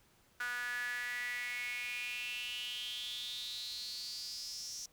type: tone with high-pass filter sweep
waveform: sawtooth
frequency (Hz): 244.1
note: B3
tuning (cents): -20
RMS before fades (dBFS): -41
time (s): 0.4-4.86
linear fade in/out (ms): 5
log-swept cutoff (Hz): 1500 to 5800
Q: 8.3
effects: pink hiss -68 dBFS RMS until 4.92 s